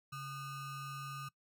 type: ring-modulated tone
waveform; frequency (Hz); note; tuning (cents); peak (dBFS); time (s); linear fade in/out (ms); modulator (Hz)
square; 681; F5; -44; -40; 0.12-1.29; 10; 543
effects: noise-tail reverb RT60 0.1 s tail -21 dB re dry